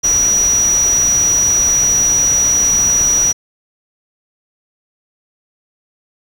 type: tone in noise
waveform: sine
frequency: 5820 Hz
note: F#8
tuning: 29 cents flat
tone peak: -10 dBFS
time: 0.03-3.33 s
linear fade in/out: 20 ms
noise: pink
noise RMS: -25 dBFS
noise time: 0.03-3.33 s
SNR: +12 dB
effects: none